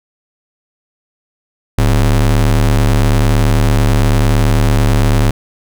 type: ring-modulated tone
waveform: square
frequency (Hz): 75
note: D2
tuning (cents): +37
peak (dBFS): -6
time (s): 1.78-5.31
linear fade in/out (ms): 5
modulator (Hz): 34.5
effects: none